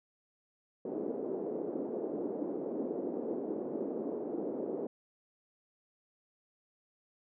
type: band-pass noise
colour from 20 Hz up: white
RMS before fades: -37 dBFS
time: 0.85-4.87 s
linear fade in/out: 5 ms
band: 260 to 450 Hz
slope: 24 dB/octave
effects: none